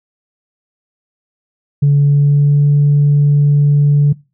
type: tone with pitch glide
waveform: sine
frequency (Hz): 143 to 144.91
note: D3 to D3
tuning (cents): -46 to -23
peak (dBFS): -5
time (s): 1.82-4.13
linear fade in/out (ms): 10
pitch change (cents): +23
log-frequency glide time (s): 1.97-2.68
effects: noise-tail reverb RT60 0.3 s tail -23 dB re dry + tanh soft clip ceiling -4 dBFS